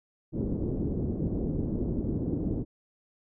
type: low-pass noise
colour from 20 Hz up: white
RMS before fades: -30 dBFS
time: 0.32-2.65 s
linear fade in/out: 50 ms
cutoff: 340 Hz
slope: 24 dB/octave
effects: none